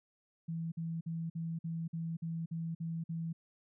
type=tone bursts; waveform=sine; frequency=164.81 Hz; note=E3; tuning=in tune; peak=-35 dBFS; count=10; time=0.48-3.33 s; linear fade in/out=10 ms; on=240 ms; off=50 ms; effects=none